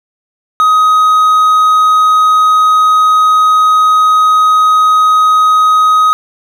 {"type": "tone", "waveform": "triangle", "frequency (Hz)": 1258, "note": "D#6", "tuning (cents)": 19, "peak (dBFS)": -3, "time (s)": [0.6, 6.13], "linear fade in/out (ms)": 0, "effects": []}